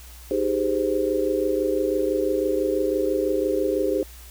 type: chord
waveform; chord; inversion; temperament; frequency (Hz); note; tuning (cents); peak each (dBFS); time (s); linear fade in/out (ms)
sine; Ab major seventh; second; just; 311.5 / 389.3 / 415.3 / 519.1; Eb4 / G4 / Ab4 / C5; +2 / -12 / 0 / -14; -27 / -25 / -26 / -25; 0.31-4.03; 2
effects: added 60 Hz sine -42 dBFS peak until 4.3 s + white hiss -47 dBFS RMS until 4.3 s